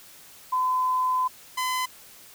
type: tone pair in turn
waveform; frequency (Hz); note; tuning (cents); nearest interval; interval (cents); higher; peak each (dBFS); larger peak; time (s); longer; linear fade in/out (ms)
sine / sawtooth; 1017 / 1017; C6 / C6; -50 / -50; unison; 0; neither; -21; neither; 0.52-1.28 / 1.57-1.86; first; 10
effects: white hiss -49 dBFS RMS until 2.34 s